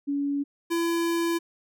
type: tone pair in turn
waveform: sine / square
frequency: 283.3 / 336.9 Hz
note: C#4 / E4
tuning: +38 / +38 cents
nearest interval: minor third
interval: 300 cents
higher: second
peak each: -24 dBFS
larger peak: neither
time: 0.07-0.44 / 0.7-1.39 s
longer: second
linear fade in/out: 20 ms
effects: none